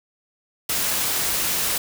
white noise, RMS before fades -23 dBFS, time 0.69-1.78 s, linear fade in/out 5 ms, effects none

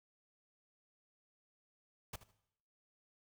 pink noise with echo, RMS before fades -44 dBFS, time 2.13-2.16 s, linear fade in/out 5 ms, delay 77 ms, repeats 2, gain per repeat -15 dB, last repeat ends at 2.314 s, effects noise-tail reverb RT60 0.8 s tail -19 dB re dry

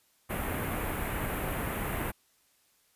pink band-stop noise, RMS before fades -33 dBFS, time 0.29-2.12 s, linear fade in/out 20 ms, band 2500 to 11000 Hz, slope 24 dB/octave, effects white hiss -68 dBFS RMS until 2.95 s + resampled to 32000 Hz

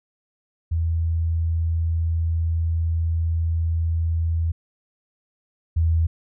sine tone pair in turn, 82.41 / 81.89 Hz, E2 / E2, 0 / -11 cents, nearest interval unison, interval 11 cents, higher first, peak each -19 / -16 dBFS, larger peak second, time 0.71-4.52 / 5.76-6.07 s, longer first, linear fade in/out 10 ms, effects none

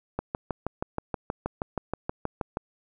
click train, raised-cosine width 1 ms, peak -14 dBFS, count 16, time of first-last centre 0.19-2.571 s, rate 6.3 Hz, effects none

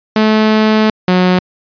sawtooth tone pair in turn, 216.6 / 182.32 Hz, A3 / F#3, -27 / -25 cents, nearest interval minor third, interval 298 cents, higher first, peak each -4 dBFS, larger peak neither, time 0.16-0.9 / 1.08-1.39 s, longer first, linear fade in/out 2 ms, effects resampled to 11025 Hz

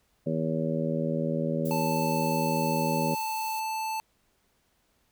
harmonic tone, 80 Hz, D#2, 49 cents sharp, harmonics 2 / 3 / 4 / 5 / 6 / 7, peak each -30 / -31 / -37 / -36 / -36 / -32 dBFS, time 0.26-3.15 s, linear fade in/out 10 ms
violet noise, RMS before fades -42 dBFS, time 1.65-3.6 s, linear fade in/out 5 ms
square tone, 880 Hz, A5, in tune, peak -30 dBFS, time 1.71-4 s, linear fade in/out 0 ms
effects pink hiss -70 dBFS RMS until 5.11 s

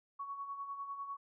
sine tone with tremolo, 1116 Hz, C#6, 11 cents sharp, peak -38 dBFS, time 0.19-1.17 s, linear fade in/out 10 ms, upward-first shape sine, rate 10 Hz, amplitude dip 55%, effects none

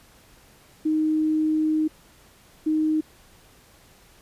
sine tone bursts at uneven times, 311.1 Hz, D#4, in tune, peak -19 dBFS, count 2, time 0.85-1.88 / 2.66-3.01 s, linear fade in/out 10 ms, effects pink hiss -54 dBFS RMS until 4.21 s + resampled to 32000 Hz

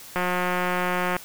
click train, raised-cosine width 0.5 ms, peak -10 dBFS, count 182, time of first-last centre 0.16-1.166 s, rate 180 Hz, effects white hiss -43 dBFS RMS until 1.24 s

